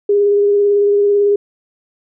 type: tone with vibrato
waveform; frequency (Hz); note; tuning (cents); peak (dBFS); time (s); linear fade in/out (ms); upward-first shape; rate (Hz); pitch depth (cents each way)
sine; 407.2; G#4; -34; -9; 0.09-1.36; 5; sine; 18; 16
effects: none